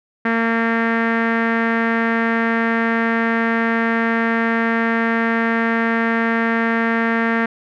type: tone with low-pass filter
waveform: sawtooth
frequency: 228.6 Hz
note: A#3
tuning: 34 cents flat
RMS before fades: -18 dBFS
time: 0.25-7.46 s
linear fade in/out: 5 ms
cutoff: 1800 Hz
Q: 4.4
effects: none